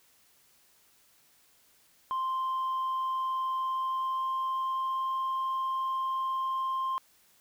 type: tone with pitch glide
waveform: sine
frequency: 1046.5 to 1053.8 Hz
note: C6 to C6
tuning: 0 to +12 cents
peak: -26 dBFS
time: 2.11-6.98 s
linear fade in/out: 0 ms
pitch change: +12 cents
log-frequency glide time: 3.55-5.14 s
effects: tanh soft clip ceiling -27 dBFS + white hiss -64 dBFS RMS until 7.4 s